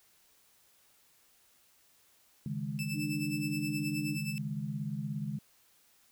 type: chord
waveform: sine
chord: C# suspended second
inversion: none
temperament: equal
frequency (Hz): 138.59 / 155.56 / 207.7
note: C#3 / D#3 / G#3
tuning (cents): 0 / 0 / 0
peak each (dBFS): -38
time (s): 2.46-5.39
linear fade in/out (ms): 2
type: tone with tremolo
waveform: sawtooth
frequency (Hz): 2637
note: E7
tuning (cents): 0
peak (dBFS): -33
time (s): 2.79-4.38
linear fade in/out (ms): 0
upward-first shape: sine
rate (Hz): 9.5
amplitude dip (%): 70
type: tone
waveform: sine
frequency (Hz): 296.2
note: D4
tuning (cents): +15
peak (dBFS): -35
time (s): 2.93-4.18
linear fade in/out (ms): 50
effects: white hiss -66 dBFS RMS until 6.11 s